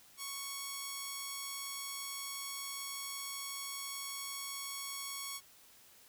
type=tone; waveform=5% pulse; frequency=1108.7 Hz; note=C#6; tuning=in tune; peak=-28 dBFS; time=0.17-5.41 s; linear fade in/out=50 ms; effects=white hiss -61 dBFS RMS until 6.08 s